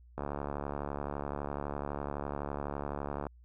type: click train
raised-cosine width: 1 ms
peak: -22 dBFS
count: 223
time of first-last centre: 0.18-3.268 s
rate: 71.9 Hz
effects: added 60 Hz sine -54 dBFS peak until 3.44 s